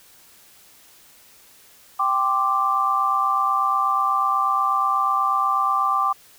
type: chord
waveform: sine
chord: G suspended fourth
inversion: none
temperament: equal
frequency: 784 / 1046.5 / 1174.7 Hz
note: G5 / C6 / D6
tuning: 0 / 0 / 0 cents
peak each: -25 / -25 / -19 dBFS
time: 1.99-6.13 s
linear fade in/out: 10 ms
effects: white hiss -51 dBFS RMS until 6.38 s